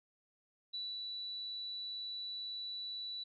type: tone with ADSR envelope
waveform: sine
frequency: 3951 Hz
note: B7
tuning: in tune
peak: -38 dBFS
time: 0.73-3.24 s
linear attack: 15 ms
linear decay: 220 ms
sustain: -2 dB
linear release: 11 ms
effects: none